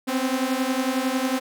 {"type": "beating tone pair", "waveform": "sawtooth", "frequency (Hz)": [255.1, 266.1], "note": ["C4", "C4"], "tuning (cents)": [-44, 29], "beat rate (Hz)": 11, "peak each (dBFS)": -21, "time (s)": [0.07, 1.4], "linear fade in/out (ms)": 20, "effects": []}